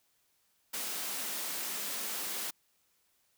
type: high-pass noise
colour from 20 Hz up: white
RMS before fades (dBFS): -37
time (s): 0.73-2.51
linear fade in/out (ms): 10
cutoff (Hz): 170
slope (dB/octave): 96
effects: white hiss -73 dBFS RMS until 3.37 s